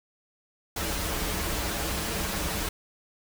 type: noise with comb filter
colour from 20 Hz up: pink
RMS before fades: -30 dBFS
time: 0.76-2.69 s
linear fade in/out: 5 ms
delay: 7.9 ms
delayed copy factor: -0.7
effects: none